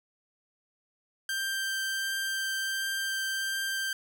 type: tone with vibrato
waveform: sawtooth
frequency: 1573 Hz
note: G6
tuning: 6 cents sharp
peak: -26 dBFS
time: 1.29-3.93 s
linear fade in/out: 2 ms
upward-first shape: triangle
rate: 1.4 Hz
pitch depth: 8 cents each way
effects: none